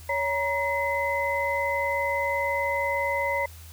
sine tone cluster, 559 / 946 / 2037 Hz, C#5 / A#5 / C7, +14 / +25 / -47 cents, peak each -28 dBFS, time 0.09-3.46 s, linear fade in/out 5 ms, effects added 81 Hz sine -43 dBFS peak until 3.72 s + white hiss -50 dBFS RMS until 3.72 s

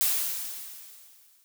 blue noise with exponential decay, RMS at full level -23 dBFS, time 0.01-1.44 s, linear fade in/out 0 ms, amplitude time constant 310 ms, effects none

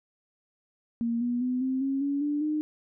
sine tone with pitch steps, 233.1 / 242.2 / 251.6 / 261.3 / 271.5 / 282 / 293 / 304.4 Hz, A#3 / B3 / B3 / C4 / C#4 / C#4 / D4 / D#4, 0 / -34 / +32 / -2 / -36 / +30 / -4 / -38 cents, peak -25 dBFS, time 1.01-2.61 s, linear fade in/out 0 ms, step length 200 ms, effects none

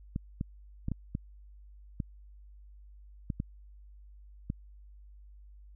clicks, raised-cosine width 5 ms, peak -20 dBFS, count 9, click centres 0.161 / 0.411 / 0.884 / 0.917 / 1.151 / 2.002 / 3.302 / 3.401 / 4.501 s, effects added 50 Hz sine -50 dBFS peak until 5.75 s

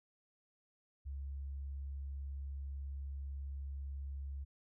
sine tone, 69.1 Hz, C#2, 5 cents flat, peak -40 dBFS, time 1.05-4.45 s, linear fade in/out 20 ms, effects none

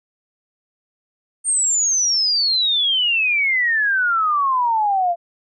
sine exponential sweep, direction down, 8850 to 675 Hz, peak -15 dBFS, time 1.44-5.16 s, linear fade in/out 50 ms, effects none

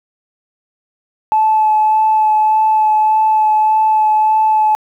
sine tone with vibrato, 865 Hz, A5, 30 cents flat, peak -8 dBFS, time 1.32-4.75 s, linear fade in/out 0 ms, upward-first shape sine, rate 1.7 Hz, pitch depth 12 cents each way, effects tanh soft clip ceiling -4 dBFS + 8-bit

